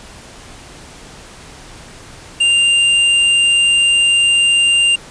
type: tone with hard clipping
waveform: triangle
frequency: 2793 Hz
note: F7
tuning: 1 cent flat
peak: -11 dBFS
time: 2.4-4.96 s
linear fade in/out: 10 ms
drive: 14 dB
effects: pink hiss -37 dBFS RMS until 5.1 s + resampled to 22050 Hz